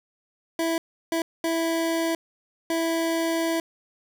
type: tone bursts at uneven times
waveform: 25% pulse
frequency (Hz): 329.6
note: E4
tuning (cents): 0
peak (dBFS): -19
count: 4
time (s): 0.59-0.78 / 1.12-1.22 / 1.44-2.15 / 2.7-3.6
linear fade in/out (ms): 2
effects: none